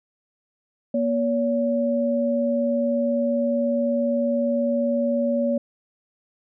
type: tone pair together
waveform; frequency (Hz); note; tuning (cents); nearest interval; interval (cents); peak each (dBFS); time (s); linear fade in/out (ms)
sine; 238.4 / 567; A#3 / C#5; +39 / +39; octave + minor third; 1500; -22; 0.94-5.58; 5
effects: none